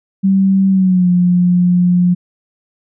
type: tone with pitch glide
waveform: sine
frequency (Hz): 193 to 178.01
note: G3 to F3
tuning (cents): -27 to +33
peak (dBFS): -8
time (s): 0.23-2.15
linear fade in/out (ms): 20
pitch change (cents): -140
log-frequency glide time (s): 0.69-1.09
effects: none